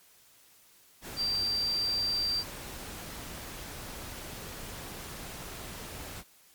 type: tone in noise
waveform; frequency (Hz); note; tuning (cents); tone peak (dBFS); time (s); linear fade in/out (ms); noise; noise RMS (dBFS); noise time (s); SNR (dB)
sine; 4699; D8; 0; -27; 1.16-2.44; 50; pink; -42; 1.01-6.24; +12
effects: white hiss -60 dBFS RMS until 6.54 s + MP3 96 kbps